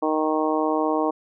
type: harmonic tone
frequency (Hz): 155.56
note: D#3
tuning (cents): 0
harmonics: 2 / 3 / 4 / 5 / 6 / 7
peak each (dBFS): -24 / -26 / -27 / -28 / -29 / -29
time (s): 0.02-1.11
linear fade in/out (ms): 10
effects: none